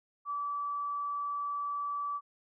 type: tone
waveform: sine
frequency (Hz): 1154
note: D6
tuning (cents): -31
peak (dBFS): -32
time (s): 0.25-2.21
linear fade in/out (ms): 50
effects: none